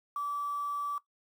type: tone with quantisation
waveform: sine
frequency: 1156 Hz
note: D6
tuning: 28 cents flat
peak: -31 dBFS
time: 0.16-0.98 s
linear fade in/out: 2 ms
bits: 9
effects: noise-tail reverb RT60 0.1 s tail -17 dB re dry